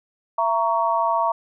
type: chord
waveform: sine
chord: A# diminished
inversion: second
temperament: just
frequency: 671.3 / 932.3 / 1118.8 Hz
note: E5 / A#5 / C#6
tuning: +31 / 0 / +16 cents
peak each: -23 / -21 / -23 dBFS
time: 0.38-1.32 s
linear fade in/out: 5 ms
effects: none